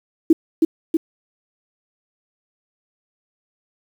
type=tone with echo; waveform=sine; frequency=323.8 Hz; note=E4; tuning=31 cents flat; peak=-7 dBFS; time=0.3-0.33 s; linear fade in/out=5 ms; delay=320 ms; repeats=2; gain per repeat=-3 dB; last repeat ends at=0.97 s; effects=7-bit